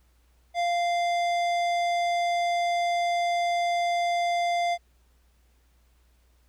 sine tone with tanh clipping, 695 Hz, F5, 9 cents flat, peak -25 dBFS, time 0.54-4.78 s, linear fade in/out 50 ms, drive 16 dB, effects added 60 Hz sine -60 dBFS peak until 6.48 s + pink hiss -69 dBFS RMS until 6.48 s

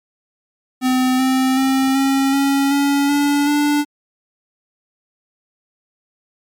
square tone with pitch steps, 256.1 / 261 / 266.1 / 271.2 / 276.4 / 281.7 / 287.1 / 292.7 Hz, C4 / C4 / C4 / C#4 / C#4 / C#4 / D4 / D4, -37 / -4 / +29 / -38 / -5 / +28 / -39 / -6 cents, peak -14 dBFS, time 0.81-3.85 s, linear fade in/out 50 ms, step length 380 ms, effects MP3 96 kbps

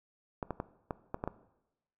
clicks, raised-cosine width 1 ms, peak -20 dBFS, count 7, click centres 0.428 / 0.507 / 0.601 / 0.908 / 1.144 / 1.239 / 1.276 s, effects noise-tail reverb RT60 0.9 s tail -17 dB re dry

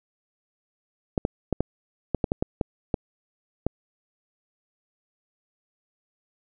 clicks, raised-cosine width 2 ms, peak -9 dBFS, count 11, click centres 1.178 / 1.251 / 1.527 / 1.606 / 2.147 / 2.242 / 2.319 / 2.425 / 2.612 / 2.942 / 3.666 s, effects none

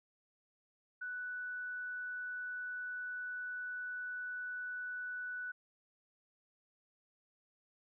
sine tone, 1485 Hz, F#6, 6 cents sharp, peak -39 dBFS, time 1.01-5.52 s, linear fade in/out 10 ms, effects none

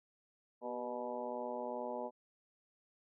harmonic tone with a mistuned harmonic, 122.4 Hz, B2, 15 cents flat, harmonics 2 / 3 / 4 / 5 / 6 / 7 / 8, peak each -47 / -48 / -44 / -43 / -52 / -45 / -49 dBFS, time 0.61-2.11 s, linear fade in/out 50 ms, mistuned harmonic 3, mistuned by +66 cents, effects none

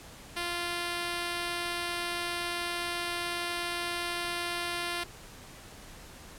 5% pulse tone, 347.5 Hz, F4, 9 cents flat, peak -20 dBFS, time 0.36-5.04 s, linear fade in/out 10 ms, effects pink hiss -49 dBFS RMS until 6.38 s + low-pass 12000 Hz 12 dB/octave

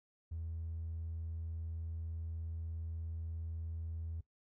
triangle tone, 81.7 Hz, E2, 15 cents flat, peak -36 dBFS, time 0.31-4.21 s, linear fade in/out 10 ms, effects noise-tail reverb RT60 0.1 s tail -19 dB re dry + tanh soft clip ceiling -35 dBFS

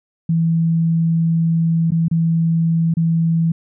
sine tone with dropouts, 164.81 Hz, E3, in tune, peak -13 dBFS, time 0.29-3.52 s, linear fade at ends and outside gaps 5 ms, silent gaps 1.907-1.918 / 2.083-2.112 / 2.94-2.969 s, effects none

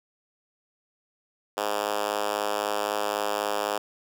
5% pulse tone with high-pass filter, 103.83 Hz, G#2, in tune, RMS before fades -28 dBFS, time 1.57-3.78 s, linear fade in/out 5 ms, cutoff 480 Hz, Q 1.3, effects none

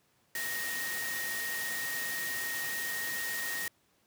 sine tone in noise, 1864.7 Hz, A#6, in tune, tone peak -35 dBFS, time 0.35-3.68 s, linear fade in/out 2 ms, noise white, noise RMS -38 dBFS, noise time 0.35-3.68 s, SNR 0 dB, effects pink hiss -70 dBFS RMS until 4.06 s + high-pass 100 Hz 12 dB/octave

